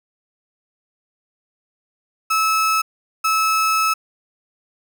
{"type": "tone bursts at uneven times", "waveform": "35% pulse", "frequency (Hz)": 1300, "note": "E6", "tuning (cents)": -24, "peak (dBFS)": -14, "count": 2, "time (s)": [[2.3, 2.82], [3.24, 3.94]], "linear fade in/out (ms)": 10, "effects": []}